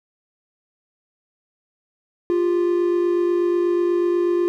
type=tone pair together; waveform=triangle; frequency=349.2 / 397.4 Hz; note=F4 / G4; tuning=0 / +24 cents; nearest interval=major second; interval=224 cents; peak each=-15 / -24 dBFS; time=2.3-4.48 s; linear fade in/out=0 ms; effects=none